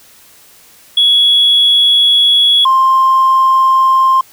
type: tone pair in turn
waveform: triangle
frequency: 3362 / 1054.1 Hz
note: G#7 / C6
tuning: +20 / +13 cents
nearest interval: octave + minor sixth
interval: 2007 cents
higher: first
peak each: -3 dBFS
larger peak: neither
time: 0.97-2.65 / 2.65-4.21 s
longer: first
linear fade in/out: 5 ms
effects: tanh soft clip ceiling -3 dBFS + white hiss -43 dBFS RMS until 4.32 s